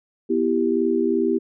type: chord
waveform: sine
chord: E minor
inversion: second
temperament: equal with one note detuned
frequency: 246.1 / 329.6 / 392 Hz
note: B3 / E4 / G4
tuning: -6 / 0 / 0 cents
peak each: -23 / -22 / -21 dBFS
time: 0.29-1.39 s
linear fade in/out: 20 ms
effects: none